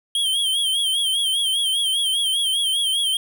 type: tone with vibrato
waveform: square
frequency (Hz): 3206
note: G7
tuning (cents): +38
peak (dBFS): -19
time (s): 0.15-3.17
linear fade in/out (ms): 2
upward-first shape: sine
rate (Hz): 5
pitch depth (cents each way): 77
effects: none